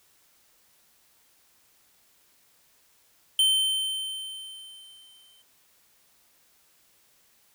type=tone with exponential decay; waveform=square; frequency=3096 Hz; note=G7; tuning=22 cents flat; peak=-18 dBFS; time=3.39-5.42 s; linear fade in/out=2 ms; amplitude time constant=440 ms; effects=white hiss -63 dBFS RMS until 7.54 s